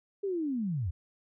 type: linear sweep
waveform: sine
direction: down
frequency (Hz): 409.9 to 73.42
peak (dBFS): -29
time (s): 0.23-0.91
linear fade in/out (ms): 10
effects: none